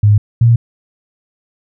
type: tone pair in turn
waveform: sine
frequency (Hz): 104.2 / 116.96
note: G#2 / A#2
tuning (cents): +6 / +6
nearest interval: major second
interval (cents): 200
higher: second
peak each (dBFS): -5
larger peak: neither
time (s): 0.03-0.18 / 0.41-0.56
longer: neither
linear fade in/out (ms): 5
effects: none